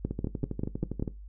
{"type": "two click trains", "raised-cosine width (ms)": 3, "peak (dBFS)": [-16, -19], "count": [6, 13], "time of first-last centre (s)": [[0.05, 1.025], [0.11, 1.078]], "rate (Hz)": [5.13, 12.4], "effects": ["noise-tail reverb RT60 0.2 s tail -17 dB re dry", "added 50 Hz sine -42 dBFS peak until 1.28 s"]}